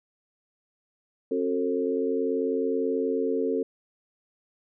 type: harmonic tone with a mistuned harmonic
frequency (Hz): 89.3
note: F2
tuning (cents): +39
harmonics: 3 / 4 / 5 / 6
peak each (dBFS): -29 / -31 / -26 / -36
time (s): 1.31-3.63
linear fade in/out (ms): 5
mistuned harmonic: 4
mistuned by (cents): +43
effects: none